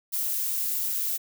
violet noise, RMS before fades -28 dBFS, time 0.12-1.18 s, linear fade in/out 20 ms, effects none

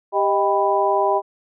harmonic tone with a mistuned harmonic, 197.8 Hz, G3, 16 cents sharp, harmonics 2 / 3 / 4 / 5, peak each -21 / -21 / -21 / -21 dBFS, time 0.12-1.22 s, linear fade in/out 50 ms, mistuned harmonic 3, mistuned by +86 cents, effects none

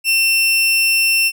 sawtooth tone, 2700 Hz, E7, 41 cents sharp, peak -9 dBFS, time 0.04-1.32 s, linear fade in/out 50 ms, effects none

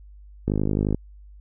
click train, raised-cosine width 3 ms, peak -10 dBFS, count 25, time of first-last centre 0.48-0.946 s, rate 51.5 Hz, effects added 50 Hz sine -43 dBFS peak until 1.4 s

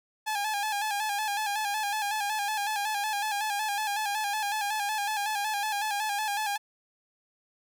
sawtooth tone with vibrato, 836 Hz, G#5, 11 cents sharp, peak -24 dBFS, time 0.26-6.58 s, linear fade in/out 20 ms, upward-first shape square, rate 5.4 Hz, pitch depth 55 cents each way, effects none

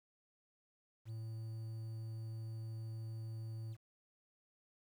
triangle tone with quantisation, 111.7 Hz, A2, 27 cents sharp, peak -40 dBFS, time 1.05-3.77 s, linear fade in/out 50 ms, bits 11, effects none

